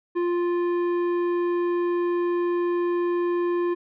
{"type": "tone with tanh clipping", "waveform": "triangle", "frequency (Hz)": 349.2, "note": "F4", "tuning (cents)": 0, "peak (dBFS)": -23, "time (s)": [0.15, 3.75], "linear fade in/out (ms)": 20, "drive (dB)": 15, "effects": []}